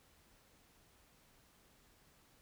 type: silence
effects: pink hiss -68 dBFS RMS until 2.41 s